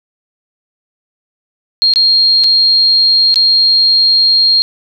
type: tone with dropouts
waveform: sine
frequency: 4230 Hz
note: C8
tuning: 18 cents sharp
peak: -6 dBFS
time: 1.82-4.62 s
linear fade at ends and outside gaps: 0 ms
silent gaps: 1.937-1.959 / 2.438-2.442 / 3.342-3.358 s
effects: none